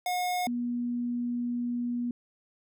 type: tone pair in turn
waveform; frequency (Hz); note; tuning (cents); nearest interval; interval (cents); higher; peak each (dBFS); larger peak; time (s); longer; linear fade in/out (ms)
square / sine; 722 / 241.4; F#5 / B3; -43 / -39; octave + perfect fifth; 1896; first; -28; neither; 0.06-0.47 / 0.47-2.11; second; 2
effects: none